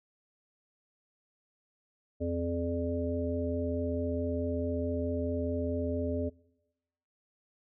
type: harmonic tone with a mistuned harmonic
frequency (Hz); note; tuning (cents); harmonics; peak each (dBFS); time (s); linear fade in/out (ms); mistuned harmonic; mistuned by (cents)
84.9; F2; -48; 1 / 3 / 5 / 7; -34 / -34 / -36 / -36; 2.2-6.3; 20; 3; +31
effects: noise-tail reverb RT60 0.9 s tail -23 dB re dry